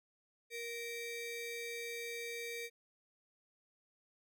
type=ring-modulated tone; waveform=35% pulse; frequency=1396.9 Hz; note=F6; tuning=in tune; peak=-36 dBFS; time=0.5-2.7 s; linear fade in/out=50 ms; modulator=927 Hz; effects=none